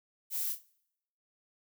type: noise with echo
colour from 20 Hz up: violet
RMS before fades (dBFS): -34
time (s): 0.3-0.56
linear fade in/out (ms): 50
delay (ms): 34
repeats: 3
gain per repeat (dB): -11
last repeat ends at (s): 0.662
effects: noise-tail reverb RT60 0.8 s tail -24 dB re dry